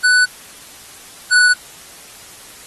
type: tone pair in turn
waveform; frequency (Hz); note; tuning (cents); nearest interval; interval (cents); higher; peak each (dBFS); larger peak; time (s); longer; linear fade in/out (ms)
square; 1490 / 1479.7; F#6 / F#6; +12 / 0; unison; 12; first; -10 / -9; second; 0.03-0.26 / 1.31-1.54; neither; 20
effects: white hiss -39 dBFS RMS until 2.66 s + AAC 32 kbps